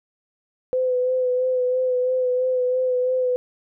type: tone with vibrato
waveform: sine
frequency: 506 Hz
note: B4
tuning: 42 cents sharp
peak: -18 dBFS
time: 0.73-3.36 s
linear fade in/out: 0 ms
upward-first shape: sine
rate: 3 Hz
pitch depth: 26 cents each way
effects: none